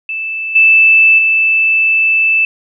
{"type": "tone with level steps", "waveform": "sine", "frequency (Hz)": 2637, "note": "E7", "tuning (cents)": 0, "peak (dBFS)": [-17, -4, -8], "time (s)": [0.09, 2.45], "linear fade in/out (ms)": 2, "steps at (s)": [0.55, 1.18], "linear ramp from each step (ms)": 10, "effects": []}